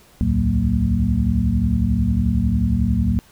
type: tone cluster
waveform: sine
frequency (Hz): 66.3 / 77.4 / 111.5 / 186 / 229.3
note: C2 / D#2 / A2 / F#3 / A#3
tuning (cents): +23 / -9 / +23 / +9 / -28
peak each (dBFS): -22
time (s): 0.21-3.19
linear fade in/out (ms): 0
effects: pink hiss -51 dBFS RMS until 3.31 s